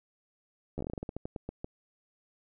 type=slowing click train; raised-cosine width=2 ms; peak=-23 dBFS; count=16; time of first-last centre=0.78-1.644 s; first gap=12 ms; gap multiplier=1.2; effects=none